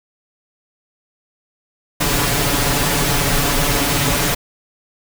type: noise with comb filter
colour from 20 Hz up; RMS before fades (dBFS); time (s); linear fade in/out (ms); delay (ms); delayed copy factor
pink; -17; 2-4.35; 10; 7; +0.85
effects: none